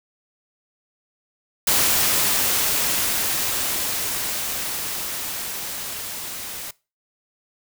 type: noise with level ramp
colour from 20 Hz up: white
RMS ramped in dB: -18 to -33 dBFS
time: 1.67-6.71 s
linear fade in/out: 5 ms
effects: noise-tail reverb RT60 0.3 s tail -22 dB re dry